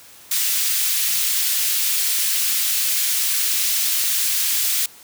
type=high-pass noise; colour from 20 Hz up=white; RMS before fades=-20 dBFS; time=0.31-4.86 s; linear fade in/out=5 ms; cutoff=2400 Hz; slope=12 dB/octave; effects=white hiss -45 dBFS RMS until 5.03 s + high-pass 60 Hz 12 dB/octave